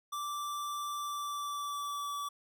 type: tone with pitch glide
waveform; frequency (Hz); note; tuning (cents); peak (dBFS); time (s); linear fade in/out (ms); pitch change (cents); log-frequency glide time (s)
square; 1171 to 1150.9; D6 to D6; -5 to -35; -36; 0.12-2.29; 10; -30; 0.96-2.14
effects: none